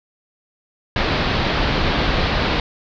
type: low-pass noise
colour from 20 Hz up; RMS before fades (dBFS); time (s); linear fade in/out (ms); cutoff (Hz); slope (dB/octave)
pink; -19; 0.96-2.6; 2; 4600; 48
effects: none